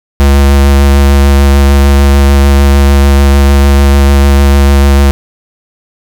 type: tone with vibrato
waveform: square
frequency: 69.7 Hz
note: C#2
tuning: 10 cents sharp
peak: -3 dBFS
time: 0.2-5.11 s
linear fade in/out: 0 ms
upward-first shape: sine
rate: 6.7 Hz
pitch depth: 15 cents each way
effects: none